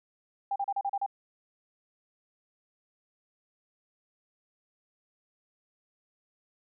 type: tone bursts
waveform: sine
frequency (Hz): 797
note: G5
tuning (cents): +28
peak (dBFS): -27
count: 7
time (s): 0.51-1.063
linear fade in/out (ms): 5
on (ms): 49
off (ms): 35
effects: none